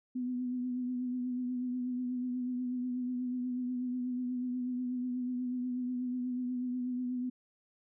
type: tone with vibrato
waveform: sine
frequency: 249.6 Hz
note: B3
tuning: 19 cents sharp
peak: -32 dBFS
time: 0.15-7.3 s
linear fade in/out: 10 ms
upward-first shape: triangle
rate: 8.2 Hz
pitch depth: 35 cents each way
effects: none